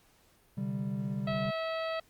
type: chord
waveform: triangle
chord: C suspended second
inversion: none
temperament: just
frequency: 130.81 / 147.16 / 196.22 Hz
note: C3 / D3 / G3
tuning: 0 / +4 / +2 cents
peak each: -35 / -37 / -32 dBFS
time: 0.57-1.51 s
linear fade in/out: 10 ms
type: harmonic tone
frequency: 649 Hz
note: E5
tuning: 27 cents flat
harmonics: 1 / 2 / 3 / 4 / 5 / 6 / 7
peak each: -33 / -39 / -43 / -45 / -47 / -49 / -50 dBFS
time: 1.27-2 s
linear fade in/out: 5 ms
effects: pink hiss -65 dBFS RMS until 2.09 s + Opus 48 kbps